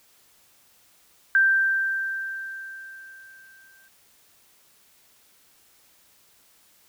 sine tone with exponential decay, 1570 Hz, G6, 2 cents sharp, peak -14 dBFS, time 1.35-3.88 s, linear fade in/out 1 ms, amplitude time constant 550 ms, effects white hiss -59 dBFS RMS until 6.88 s

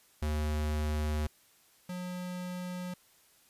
square tone pair in turn, 75.8 / 180.28 Hz, D#2 / F#3, -45 / -45 cents, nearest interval octave + minor third, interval 1500 cents, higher second, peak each -30 / -37 dBFS, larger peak first, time 0.22-1.27 / 1.89-2.94 s, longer neither, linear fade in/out 5 ms, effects white hiss -64 dBFS RMS until 3.49 s + resampled to 32000 Hz

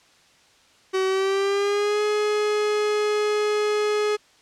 45% pulse tone with pitch glide, 379 to 420.5 Hz, F#4 to G#4, +42 to +22 cents, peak -20 dBFS, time 0.93-4.17 s, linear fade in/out 20 ms, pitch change +180 cents, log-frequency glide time 1.06-2.02 s, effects white hiss -56 dBFS RMS until 4.41 s + low-pass 6000 Hz 12 dB/octave

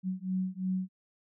sine beating tone pair, 185 / 187.9 Hz, F#3 / F#3, 0 / +27 cents, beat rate 2.9 Hz, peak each -33 / -33 dBFS, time 0.03-0.89 s, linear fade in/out 50 ms, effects none

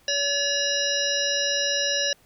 harmonic tone with a mistuned harmonic, 570 Hz, C#5, 48 cents sharp, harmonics 1 / 3 / 5 / 7 / 9 / 10, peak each -29 / -29 / -29 / -29 / -29 / -29 dBFS, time 0.08-2.13 s, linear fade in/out 2 ms, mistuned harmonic 7, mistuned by -24 cents, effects pink hiss -59 dBFS RMS until 2.25 s

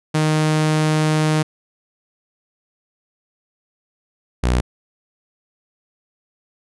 sawtooth tone pair in turn, 154.9 / 61.47 Hz, D#3 / B1, -7 / -7 cents, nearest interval octave + major third, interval 1600 cents, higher first, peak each -11 dBFS, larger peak neither, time 0.14-1.43 / 4.43-4.61 s, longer first, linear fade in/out 10 ms, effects resampled to 24000 Hz

